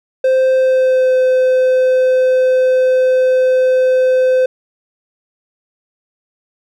triangle tone with pitch glide, 521 to 513.5 Hz, C5 to C5, -7 to -33 cents, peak -7 dBFS, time 0.24-4.46 s, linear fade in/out 5 ms, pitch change -26 cents, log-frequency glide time 0.55-1.15 s, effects none

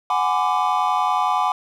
triangle chord, G# half-diminished seventh, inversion third, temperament equal with one note detuned, 740 / 830.6 / 1009.7 / 1174.7 Hz, F#5 / G#5 / B5 / D6, 0 / 0 / +38 / 0 cents, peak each -21 dBFS, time 0.1-1.52 s, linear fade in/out 2 ms, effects none

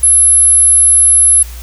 sine tone, 11000 Hz, F9, 27 cents flat, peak -4 dBFS, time 0.03-1.43 s, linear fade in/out 5 ms, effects added 60 Hz sine -25 dBFS peak until 1.62 s + white hiss -35 dBFS RMS until 1.62 s

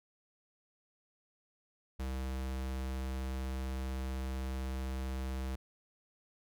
square tone, 65.41 Hz, C2, in tune, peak -36 dBFS, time 1.99-5.56 s, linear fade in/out 10 ms, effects none

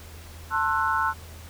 sine chord, F# half-diminished seventh, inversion first, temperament just, 888 / 1065.6 / 1332 / 1480 Hz, A5 / C6 / E6 / F#6, +16 / +31 / +18 / 0 cents, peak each -27 dBFS, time 0.5-1.14 s, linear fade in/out 50 ms, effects added 81 Hz sine -42 dBFS peak until 1.49 s + pink hiss -47 dBFS RMS until 1.49 s

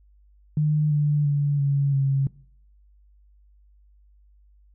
sine tone with pitch steps, 151.4 / 147.6 / 143.9 / 140.29 / 136.76 Hz, D#3 / D3 / D3 / C#3 / C#3, -47 / +9 / -35 / +21 / -23 cents, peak -18 dBFS, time 0.57-2.27 s, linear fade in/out 2 ms, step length 340 ms, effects noise-tail reverb RT60 0.6 s tail -21 dB re dry + added 50 Hz sine -53 dBFS peak until 4.74 s

